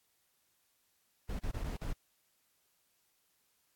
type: noise with dropouts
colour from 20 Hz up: brown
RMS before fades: -37 dBFS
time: 1.29-1.93 s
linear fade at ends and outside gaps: 5 ms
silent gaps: 1.391-1.433 / 1.514-1.541 / 1.638-1.641 / 1.768-1.813 s
effects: white hiss -75 dBFS RMS until 3.75 s + AAC 64 kbps